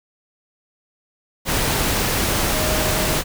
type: tone in noise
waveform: sine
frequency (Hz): 622.3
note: D#5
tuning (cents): 0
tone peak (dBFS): -27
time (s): 2.5-3.17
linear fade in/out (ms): 50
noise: pink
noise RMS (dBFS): -20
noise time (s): 1.45-3.24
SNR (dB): -10
effects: none